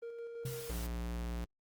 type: tone with tremolo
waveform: triangle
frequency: 466.6 Hz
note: A#4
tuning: 2 cents sharp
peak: -39 dBFS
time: 0.02-0.71 s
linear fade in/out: 10 ms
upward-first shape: square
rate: 6 Hz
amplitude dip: 30%
type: tone with exponential decay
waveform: sine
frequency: 130 Hz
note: C3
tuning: 11 cents flat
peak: -34 dBFS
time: 0.45-0.81 s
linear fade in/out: 2 ms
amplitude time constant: 77 ms
type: noise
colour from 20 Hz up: white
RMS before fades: -48 dBFS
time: 0.45-0.87 s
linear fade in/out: 10 ms
type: tone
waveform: square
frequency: 58.7 Hz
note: A#1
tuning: 13 cents sharp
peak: -37 dBFS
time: 0.69-1.45 s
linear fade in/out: 10 ms
effects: Opus 24 kbps